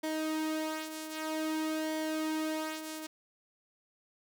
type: tone with flanger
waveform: sawtooth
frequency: 313.4 Hz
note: D#4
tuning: 13 cents sharp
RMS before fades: -35 dBFS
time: 0.03-3.07 s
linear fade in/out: 10 ms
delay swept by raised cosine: 0.75 to 3.25 ms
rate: 0.52 Hz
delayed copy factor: -0.55
effects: none